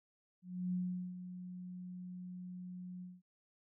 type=tone with ADSR envelope; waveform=sine; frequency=180.9 Hz; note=F#3; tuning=39 cents flat; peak=-33 dBFS; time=0.42-3.22 s; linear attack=310 ms; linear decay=410 ms; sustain=-11 dB; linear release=200 ms; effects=none